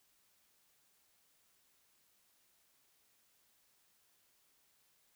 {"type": "silence", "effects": ["white hiss -73 dBFS RMS until 5.15 s"]}